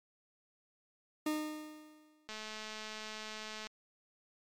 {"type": "tone with exponential decay", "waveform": "40% pulse", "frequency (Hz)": 306.1, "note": "D#4", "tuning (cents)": -28, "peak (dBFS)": -30, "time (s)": [1.26, 2.28], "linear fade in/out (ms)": 5, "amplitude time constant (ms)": 220}
{"type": "click train", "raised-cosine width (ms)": 0.2, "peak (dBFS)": -27, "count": 299, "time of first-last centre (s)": [2.29, 3.67], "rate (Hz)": 216}
{"effects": ["MP3 96 kbps"]}